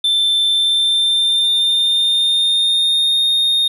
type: tone with pitch glide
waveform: triangle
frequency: 3548 to 3686 Hz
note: A7 to A#7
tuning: +14 to -20 cents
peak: -11 dBFS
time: 0.04-3.68 s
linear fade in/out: 5 ms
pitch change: +66 cents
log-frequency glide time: 0.46-3.23 s
effects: none